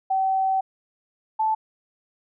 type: tone pair in turn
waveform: sine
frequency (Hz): 766 / 875.3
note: G5 / A5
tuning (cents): -40 / -9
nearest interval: major second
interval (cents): 231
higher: second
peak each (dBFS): -19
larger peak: neither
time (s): 0.1-0.61 / 1.39-1.55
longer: first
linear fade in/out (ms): 10
effects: none